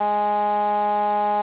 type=tone with band-pass filter; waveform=sawtooth; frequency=207.7 Hz; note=G#3; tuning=in tune; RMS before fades=-21 dBFS; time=0-1.42 s; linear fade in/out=10 ms; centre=790 Hz; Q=9; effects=resampled to 8000 Hz + 7-bit